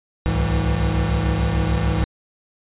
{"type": "tone cluster", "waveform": "square", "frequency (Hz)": [64, 70.8, 105.7, 163], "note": ["C2", "C#2", "G#2", "E3"], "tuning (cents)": [-38, 37, 31, -19], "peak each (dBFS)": -24, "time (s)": [0.26, 2.04], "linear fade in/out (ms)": 0, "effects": ["resampled to 8000 Hz"]}